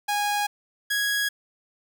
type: tone pair in turn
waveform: sawtooth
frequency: 824 / 1659.5 Hz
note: G#5 / G#6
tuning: -14 / -2 cents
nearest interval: octave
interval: 1212 cents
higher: second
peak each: -19 dBFS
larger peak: neither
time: 0.08-0.47 / 0.9-1.29 s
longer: neither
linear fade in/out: 10 ms
effects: none